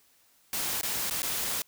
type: noise with dropouts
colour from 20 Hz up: white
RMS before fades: -31 dBFS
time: 0.53-1.62 s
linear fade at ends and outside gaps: 1 ms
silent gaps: 0.812-0.831 / 1.098-1.109 / 1.22-1.23 s
effects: white hiss -64 dBFS RMS until 1.67 s